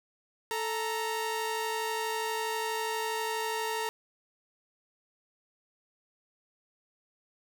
sawtooth tone pair together, 440 / 932.3 Hz, A4 / A#5, 0 / 0 cents, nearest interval octave + minor second, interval 1300 cents, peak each -30 / -29 dBFS, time 0.51-3.89 s, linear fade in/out 0 ms, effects none

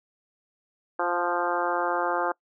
harmonic tone with a mistuned harmonic, 174.61 Hz, F3, in tune, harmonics 2 / 3 / 4 / 5 / 6 / 7 / 8 / 9, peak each -32 / -31 / -31 / -30 / -33 / -32 / -34 / -36 dBFS, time 0.99-2.32 s, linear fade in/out 5 ms, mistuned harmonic 4, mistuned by +19 cents, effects noise-tail reverb RT60 0.1 s tail -24 dB re dry

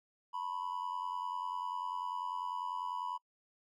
triangle tone with amplitude modulation, 987.8 Hz, B5, in tune, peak -30 dBFS, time 0.33-3.18 s, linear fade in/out 20 ms, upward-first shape sine, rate 90.1 Hz, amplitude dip 90%, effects noise-tail reverb RT60 0.1 s tail -26 dB re dry + tanh soft clip ceiling -27 dBFS

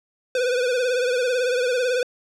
square tone with vibrato, 498.4 Hz, B4, 16 cents sharp, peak -20 dBFS, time 0.35-2.03 s, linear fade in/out 2 ms, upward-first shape triangle, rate 18 Hz, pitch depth 80 cents each way, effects low-pass 7000 Hz 12 dB/octave

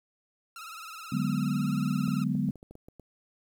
sawtooth tone with vibrato, 1318.5 Hz, E6, in tune, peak -37 dBFS, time 0.56-2.24 s, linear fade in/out 2 ms, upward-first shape triangle, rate 19 Hz, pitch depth 110 cents each way
sine chord, G# half-diminished seventh, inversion second, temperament equal, 146.83 / 185 / 207.7 / 246.9 Hz, D3 / F#3 / G#3 / B3, 0 / 0 / 0 / 0 cents, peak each -31 dBFS, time 1.12-2.51 s, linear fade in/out 5 ms
clicks, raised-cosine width 2 ms, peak -34 dBFS, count 9, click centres 2.079 / 2.352 / 2.489 / 2.557 / 2.629 / 2.71 / 2.754 / 2.885 / 2.997 s
effects 10-bit

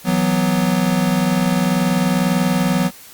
square chord, E suspended second, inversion none, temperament equal, 164.81 / 185 / 246.9 Hz, E3 / F#3 / B3, 0 / 0 / 0 cents, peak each -22 / -18 / -21 dBFS, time 0.04-2.91 s, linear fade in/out 50 ms, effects white hiss -41 dBFS RMS until 3.13 s + Opus 48 kbps

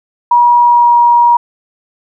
sine tone with pitch glide, 960 to 952.8 Hz, B5 to A#5, -49 to +38 cents, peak -4 dBFS, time 0.31-1.37 s, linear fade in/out 5 ms, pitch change -13 cents, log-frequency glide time 0.59-0.95 s, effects none

